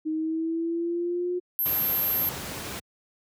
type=linear sweep; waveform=sine; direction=up; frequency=311.1 to 360 Hz; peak=-25 dBFS; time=0.05-1.4 s; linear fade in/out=20 ms
type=tone; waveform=sine; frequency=12710 Hz; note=G9; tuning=23 cents sharp; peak=-23 dBFS; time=1.59-2.29 s; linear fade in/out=0 ms
type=noise; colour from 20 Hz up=pink; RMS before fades=-35 dBFS; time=1.65-2.8 s; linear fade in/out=10 ms
effects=high-pass 80 Hz 12 dB/octave